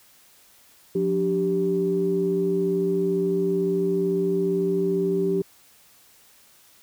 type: tone cluster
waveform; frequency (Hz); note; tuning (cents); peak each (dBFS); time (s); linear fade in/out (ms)
sine; 177.1 / 291 / 388.8; F3 / D4 / G4; +24 / -16 / -14; -26 / -30 / -21; 0.95-5.42; 5
effects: tanh soft clip ceiling -11 dBFS + white hiss -55 dBFS RMS until 6.82 s